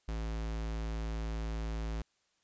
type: tone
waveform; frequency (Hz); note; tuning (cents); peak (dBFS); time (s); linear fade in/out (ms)
square; 55; A1; 0; -35; 0.08-2.02; 5
effects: white hiss -75 dBFS RMS until 2.43 s + resampled to 16000 Hz